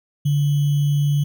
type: tone with sample-and-hold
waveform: sine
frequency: 144.6 Hz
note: D3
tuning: 27 cents flat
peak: -15 dBFS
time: 0.25-1.24 s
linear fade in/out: 10 ms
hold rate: 3150 Hz
effects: none